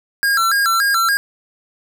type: tone with vibrato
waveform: square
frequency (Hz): 1480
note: F#6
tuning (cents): 0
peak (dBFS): -14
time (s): 0.23-1.17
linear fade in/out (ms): 0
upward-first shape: square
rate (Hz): 3.5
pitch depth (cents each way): 160
effects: none